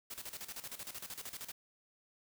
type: noise with tremolo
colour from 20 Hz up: white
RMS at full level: -44 dBFS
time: 0.1-1.52 s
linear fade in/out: 10 ms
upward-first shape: square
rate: 13 Hz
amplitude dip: 75%
effects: none